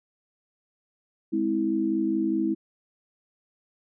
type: chord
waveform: sine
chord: Ab augmented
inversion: none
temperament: just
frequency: 207.7 / 259.6 / 324.5 Hz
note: Ab3 / C4 / E4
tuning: 0 / -13 / -27 cents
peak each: -29 / -30 / -24 dBFS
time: 1.32-2.55 s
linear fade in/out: 20 ms
effects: none